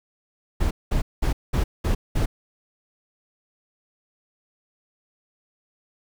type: noise bursts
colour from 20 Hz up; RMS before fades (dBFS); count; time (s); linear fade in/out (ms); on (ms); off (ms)
brown; -21; 6; 0.6-2.26; 10; 110; 200
effects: none

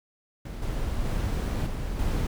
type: noise with level steps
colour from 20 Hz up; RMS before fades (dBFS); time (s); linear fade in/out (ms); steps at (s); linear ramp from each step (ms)
brown; -35 / -29 / -27 / -31 / -26; 0.45-2.27; 5; 0.62 / 1.05 / 1.66 / 1.99; 5
effects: none

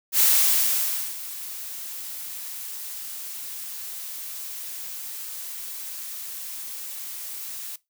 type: noise with ADSR envelope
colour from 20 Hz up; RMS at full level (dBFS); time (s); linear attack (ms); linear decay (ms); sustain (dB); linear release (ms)
blue; -17; 0.12-7.76; 77; 950; -18; 5
effects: noise-tail reverb RT60 0.2 s tail -20 dB re dry

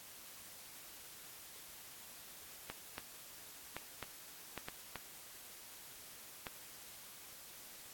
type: clicks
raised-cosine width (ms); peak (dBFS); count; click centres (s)
0.3; -26; 8; 2.7 / 2.981 / 3.766 / 4.027 / 4.577 / 4.685 / 4.957 / 6.468
effects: white hiss -54 dBFS RMS until 7.93 s + AAC 64 kbps

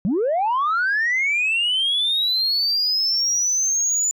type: linear sweep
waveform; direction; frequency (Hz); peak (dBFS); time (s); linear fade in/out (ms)
sine; up; 164.81 to 7040; -16; 0.05-4.11; 0
effects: tanh soft clip ceiling -15 dBFS

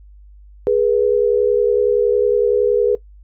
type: tone pair together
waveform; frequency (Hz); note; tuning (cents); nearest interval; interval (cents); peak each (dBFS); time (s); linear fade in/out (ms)
sine; 415.9 / 486.7; G#4 / B4; +2 / -25; minor third; 273; -15; 0.67-2.95; 0
effects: noise-tail reverb RT60 0.1 s tail -17 dB re dry + added 50 Hz sine -40 dBFS peak until 3.23 s

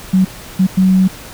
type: tone bursts at uneven times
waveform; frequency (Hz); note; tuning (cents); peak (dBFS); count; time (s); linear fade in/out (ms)
sine; 187.8; F#3; +26; -7; 3; 0.13-0.25 / 0.59-0.67 / 0.77-1.08; 10
effects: pink hiss -33 dBFS RMS until 1.33 s

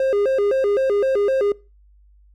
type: tone with vibrato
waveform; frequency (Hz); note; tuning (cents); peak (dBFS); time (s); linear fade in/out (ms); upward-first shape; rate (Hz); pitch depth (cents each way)
triangle; 465.2; A#4; -4; -14; 0-1.52; 2; square; 3.9; 230
effects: noise-tail reverb RT60 0.3 s tail -22 dB re dry + added 50 Hz sine -49 dBFS peak until 2.34 s

